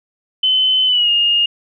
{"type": "tone with pitch glide", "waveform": "sine", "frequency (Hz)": [3044, 2840], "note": ["F#7", "F7"], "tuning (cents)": [48, 28], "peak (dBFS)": -11, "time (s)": [0.43, 1.46], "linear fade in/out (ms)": 5, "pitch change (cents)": -120, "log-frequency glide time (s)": [0.86, 1.1], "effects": []}